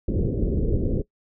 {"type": "low-pass noise", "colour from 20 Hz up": "pink", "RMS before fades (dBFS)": -23, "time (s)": [0.08, 1.02], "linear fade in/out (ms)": 5, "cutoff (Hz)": 490, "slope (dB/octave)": 48, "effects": ["noise-tail reverb RT60 0.1 s tail -20 dB re dry"]}